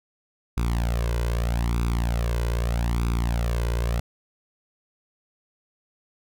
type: tone with flanger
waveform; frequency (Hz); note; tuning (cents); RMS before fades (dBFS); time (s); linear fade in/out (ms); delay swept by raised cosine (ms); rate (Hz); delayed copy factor
sawtooth; 58.27; A#1; 0; -24; 0.57-4; 5; 0.81 to 2.01; 0.8; +0.75
effects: none